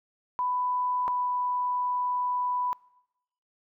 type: tone pair in turn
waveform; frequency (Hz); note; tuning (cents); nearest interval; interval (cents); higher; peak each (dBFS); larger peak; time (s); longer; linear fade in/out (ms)
sine; 995 / 991; B5 / B5; +13 / +6; unison; 7; first; -25 / -25; neither; 0.39-1.08 / 1.08-2.73; second; 0
effects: noise-tail reverb RT60 0.9 s tail -24 dB re dry